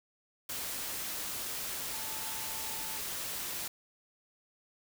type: tone in noise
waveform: sine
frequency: 880 Hz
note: A5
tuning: in tune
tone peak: -48 dBFS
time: 1.93-2.98 s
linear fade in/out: 5 ms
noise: white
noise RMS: -38 dBFS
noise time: 0.49-3.68 s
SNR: -13 dB
effects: none